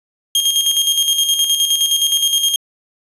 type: tone with tremolo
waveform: sawtooth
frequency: 3227 Hz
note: G7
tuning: 50 cents sharp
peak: -8 dBFS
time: 0.35-2.56 s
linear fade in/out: 2 ms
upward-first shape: square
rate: 9.6 Hz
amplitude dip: 50%
effects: resampled to 32000 Hz